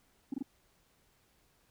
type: tone bursts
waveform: sine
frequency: 270 Hz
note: C#4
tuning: 45 cents flat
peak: -30 dBFS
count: 3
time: 0.32-0.426 s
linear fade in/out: 5 ms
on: 20 ms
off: 23 ms
effects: tanh soft clip ceiling -30 dBFS + pink hiss -70 dBFS RMS until 1.7 s